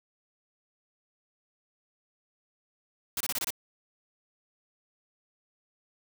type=noise bursts; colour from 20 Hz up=white; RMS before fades=-31 dBFS; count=6; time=3.17-3.505 s; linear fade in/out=2 ms; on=35 ms; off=25 ms; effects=none